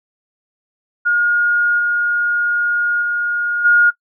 sine tone with level steps, 1429 Hz, F6, 39 cents sharp, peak -11 / -13 / -15 / -7 dBFS, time 1.05-3.91 s, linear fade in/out 20 ms, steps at 1.78 / 3.01 / 3.64 s, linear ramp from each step 20 ms, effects noise-tail reverb RT60 0.1 s tail -23 dB re dry

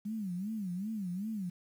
sine tone with vibrato, 197.9 Hz, G3, 17 cents sharp, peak -34 dBFS, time 0.05-1.5 s, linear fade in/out 10 ms, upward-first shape sine, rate 2.6 Hz, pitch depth 210 cents each way, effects 10-bit

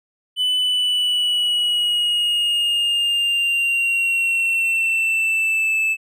triangle tone with pitch glide, 2999 to 2626 Hz, F#7 to E7, +23 to -7 cents, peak -15 dBFS, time 0.36-5.97 s, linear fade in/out 50 ms, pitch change -230 cents, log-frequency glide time 0.55-5.78 s, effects none

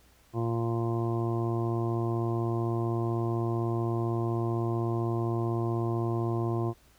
harmonic tone, 115.8 Hz, A#2, 11 cents flat, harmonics 1 / 2 / 3 / 4 / 5 / 6 / 7 / 8 / 9, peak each -29 / -37 / -31 / -44 / -46 / -39 / -47 / -46 / -41 dBFS, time 0.33-6.74 s, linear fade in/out 50 ms, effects added 60 Hz sine -62 dBFS peak until 6.98 s + pink hiss -62 dBFS RMS until 6.98 s

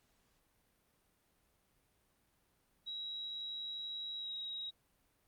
sine tone with pitch glide, 3863 to 3819 Hz, B7 to A#7, -39 to +41 cents, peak -40 dBFS, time 2.86-4.71 s, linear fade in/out 20 ms, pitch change -20 cents, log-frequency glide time 4.18-4.31 s, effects pink hiss -75 dBFS RMS until 5.27 s + Opus 48 kbps

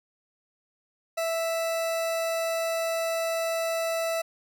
40% pulse tone, 659.3 Hz, E5, in tune, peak -25 dBFS, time 1.17-4.22 s, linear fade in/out 10 ms, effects none

